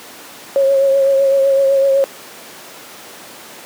sine tone with vibrato, 546 Hz, C#5, 26 cents flat, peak -9 dBFS, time 0.56-2.04 s, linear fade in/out 0 ms, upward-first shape triangle, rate 7.9 Hz, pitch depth 32 cents each way, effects pink hiss -35 dBFS RMS until 3.65 s + high-pass 300 Hz 12 dB/octave

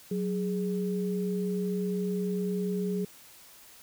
sine tone pair together, 185 / 415.3 Hz, F#3 / G#4, 0 / 0 cents, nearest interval octave + major second, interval 1400 cents, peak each -29 / -32 dBFS, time 0.11-3.05 s, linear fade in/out 5 ms, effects white hiss -53 dBFS RMS until 3.82 s

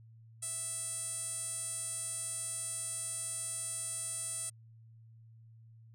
sawtooth tone with band-pass filter, 659 Hz, E5, 1 cent flat, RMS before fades -39 dBFS, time 0.42-4.5 s, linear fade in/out 10 ms, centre 8900 Hz, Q 9.8, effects added 113 Hz sine -54 dBFS peak until 5.94 s

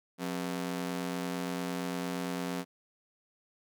sawtooth ring-modulated tone, 222.1 Hz, A3, 16 cents sharp, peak -26 dBFS, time 0.18-2.65 s, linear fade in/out 50 ms, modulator 44.4 Hz, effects none

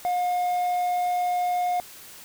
triangle tone, 716 Hz, F5, 43 cents sharp, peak -20 dBFS, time 0.05-1.8 s, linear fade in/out 0 ms, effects white hiss -45 dBFS RMS until 2.24 s

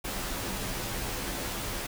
pink noise with comb filter, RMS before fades -34 dBFS, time 0.04-1.87 s, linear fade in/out 10 ms, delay 13 ms, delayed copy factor -0.9, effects none

